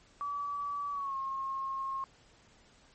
sine tone with pitch glide, 1148 to 1077.3 Hz, D6 to C#6, -40 to -50 cents, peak -33 dBFS, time 0.21-2.04 s, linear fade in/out 0 ms, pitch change -110 cents, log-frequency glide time 0.92-1.16 s, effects pink hiss -62 dBFS RMS until 2.94 s + MP3 32 kbps

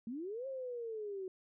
sine linear two-way sweep, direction up then down, 214.6 to 543 to 367.9 Hz, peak -39 dBFS, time 0.07-1.28 s, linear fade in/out 2 ms, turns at 0.47 s, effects none

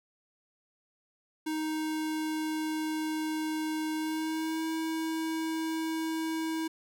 square tone with pitch glide, 312.3 to 321.5 Hz, D#4 to E4, +7 to -43 cents, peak -31 dBFS, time 1.46-6.68 s, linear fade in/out 10 ms, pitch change +50 cents, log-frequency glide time 3.95-4.66 s, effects none

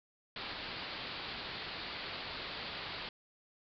white low-pass noise, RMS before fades -43 dBFS, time 0.36-3.09 s, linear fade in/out 2 ms, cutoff 4700 Hz, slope 96 dB/octave, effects none

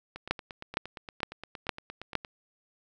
two click trains, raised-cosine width 0.3 ms, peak -10 / -24 dBFS, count 5 / 19, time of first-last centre 0.31-2.153 / 0.16-2.248 s, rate 2.17 / 8.62 Hz, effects none

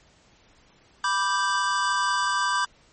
square chord, G major, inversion first, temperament equal, 987.8 / 1174.7 / 1568 Hz, B5 / D6 / G6, 0 / 0 / 0 cents, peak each -27 dBFS, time 1.04-2.65 s, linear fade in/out 2 ms, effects pink hiss -58 dBFS RMS until 2.92 s + MP3 32 kbps

